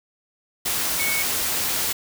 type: tone in noise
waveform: sine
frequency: 2217 Hz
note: C#7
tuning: in tune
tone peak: -24 dBFS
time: 0.99-1.23 s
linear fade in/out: 10 ms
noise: white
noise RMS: -24 dBFS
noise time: 0.65-1.93 s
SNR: -3 dB
effects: none